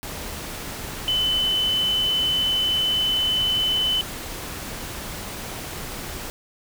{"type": "tone in noise", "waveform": "sine", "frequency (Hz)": 3024, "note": "F#7", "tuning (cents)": 37, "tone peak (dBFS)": -19, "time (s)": [1.08, 4.01], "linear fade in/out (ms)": 0, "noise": "pink", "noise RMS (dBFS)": -33, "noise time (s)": [0.03, 6.3], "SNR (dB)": 11, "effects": []}